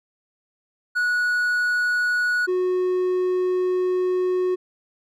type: tone pair in turn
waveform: triangle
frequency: 1464 / 366 Hz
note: F#6 / F#4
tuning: -19 / -19 cents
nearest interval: 2 octaves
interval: 2400 cents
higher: first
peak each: -17 dBFS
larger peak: neither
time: 0.95-2.47 / 2.47-4.56 s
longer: second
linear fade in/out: 20 ms
effects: none